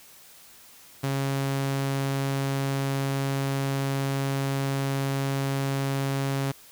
sawtooth tone, 137 Hz, C#3, 20 cents flat, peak -21 dBFS, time 1.03-6.52 s, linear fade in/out 10 ms, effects white hiss -51 dBFS RMS until 6.71 s

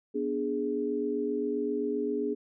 sine chord, G# diminished, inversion first, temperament equal with one note detuned, 246.1 / 293.7 / 415.3 Hz, B3 / D4 / G#4, -6 / 0 / 0 cents, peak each -34 / -33 / -30 dBFS, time 0.14-2.35 s, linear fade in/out 20 ms, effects none

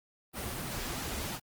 pink noise with flanger, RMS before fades -37 dBFS, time 0.33-1.4 s, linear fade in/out 50 ms, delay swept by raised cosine 1.8 to 6.6 ms, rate 3 Hz, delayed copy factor -0.5, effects Opus 32 kbps

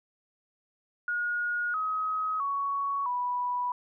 sine tone with pitch steps, 1440 / 1268.2 / 1116.8 / 983.5 Hz, F#6 / D#6 / C#6 / B5, -47 / +33 / +13 / -7 cents, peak -27 dBFS, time 1.08-3.72 s, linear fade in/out 2 ms, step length 660 ms, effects none

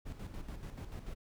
brown noise with tremolo, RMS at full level -42 dBFS, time 0.05-1.15 s, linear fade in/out 20 ms, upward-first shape square, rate 6.9 Hz, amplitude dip 55%, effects none

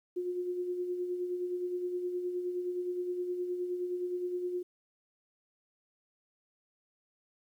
sine tone with tremolo, 358.2 Hz, F4, 44 cents sharp, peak -30 dBFS, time 0.16-4.63 s, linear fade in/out 10 ms, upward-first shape sine, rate 9.6 Hz, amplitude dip 45%, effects 11-bit

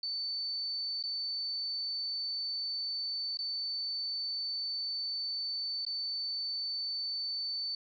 sine tone with dropouts, 4524 Hz, C#8, 34 cents sharp, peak -33 dBFS, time 0.03-7.75 s, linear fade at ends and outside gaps 2 ms, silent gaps 1.027-1.037 / 3.372-3.389 / 5.851-5.865 s, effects none

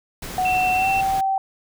pink noise, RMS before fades -33 dBFS, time 0.22-1.21 s, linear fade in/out 5 ms
sine tone with pitch glide, 740 to 773.7 Hz, F#5 to G5, 0 to -23 cents, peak -18 dBFS, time 0.38-1.38 s, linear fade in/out 2 ms, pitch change +77 cents, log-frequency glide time 0.75-0.89 s
sine tone, 2692 Hz, E7, 36 cents sharp, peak -22 dBFS, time 0.45-1.01 s, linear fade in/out 5 ms
effects none

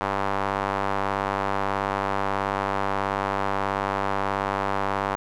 square tone with band-pass filter, 49.22 Hz, G1, 8 cents sharp, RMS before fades -26 dBFS, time 0.01-5.16 s, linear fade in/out 0 ms, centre 1000 Hz, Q 1.6, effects none

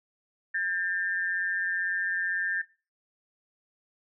sine tone pair together, 1610 / 1792.1 Hz, G6 / A6, +46 / +31 cents, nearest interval major second, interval 185 cents, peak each -31 / -28 dBFS, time 0.54-2.62 s, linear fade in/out 10 ms, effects noise-tail reverb RT60 0.3 s tail -18 dB re dry

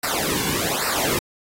pink noise with flanger, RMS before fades -23 dBFS, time 0.03-1.19 s, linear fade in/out 5 ms, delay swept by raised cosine 0.3 to 1.6 ms, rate 1.2 Hz, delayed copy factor -0.95, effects AAC 48 kbps

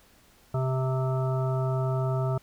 harmonic tone, 130.81 Hz, C3, in tune, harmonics 1 / 3 / 5 / 7 / 9 / 10, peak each -25 / -34 / -33 / -40 / -44 / -39 dBFS, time 0.54-2.38 s, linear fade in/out 5 ms, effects pink hiss -59 dBFS RMS until 2.42 s

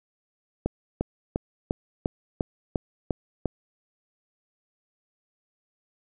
click train, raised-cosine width 2 ms, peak -11 dBFS, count 9, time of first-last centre 0.66-3.457 s, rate 2.86 Hz, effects none

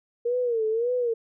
sine tone with vibrato, 466.2 Hz, A#4, in tune, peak -22 dBFS, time 0.25-1.14 s, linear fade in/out 10 ms, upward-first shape sine, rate 1.8 Hz, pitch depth 120 cents each way, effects none

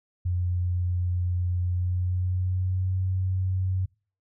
sine tone with pitch glide, 89.2 to 93.36 Hz, F2 to F#2, +37 to +16 cents, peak -23 dBFS, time 0.25-3.86 s, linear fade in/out 10 ms, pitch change +79 cents, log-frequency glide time 1.65-2.96 s, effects noise-tail reverb RT60 0.4 s tail -26 dB re dry

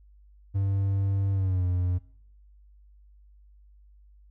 triangle tone with pitch glide, 98.1 to 89.96 Hz, G2 to F#2, +2 to -48 cents, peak -21 dBFS, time 0.54-1.99 s, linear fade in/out 20 ms, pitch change -150 cents, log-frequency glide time 1.32-1.65 s, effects noise-tail reverb RT60 0.6 s tail -19 dB re dry + added 50 Hz sine -52 dBFS peak until 4.3 s

